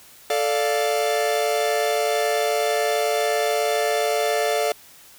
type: chord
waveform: 45% pulse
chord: D minor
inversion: second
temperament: equal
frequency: 440 / 587.3 / 698.5 Hz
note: A4 / D5 / F5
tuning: 0 / 0 / 0 cents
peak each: -24 dBFS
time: 0.3-4.72 s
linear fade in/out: 2 ms
effects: white hiss -48 dBFS RMS until 5.18 s